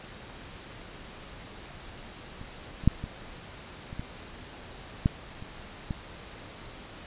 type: clicks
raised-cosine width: 5 ms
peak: -30 / -27 / -6 / -22 / -28 / -21 / -9 / -28 / -18 dBFS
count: 9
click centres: 2.414 / 2.838 / 2.876 / 3.04 / 3.929 / 3.995 / 5.059 / 5.424 / 5.908 s
effects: pink hiss -45 dBFS RMS until 7.06 s + resampled to 8000 Hz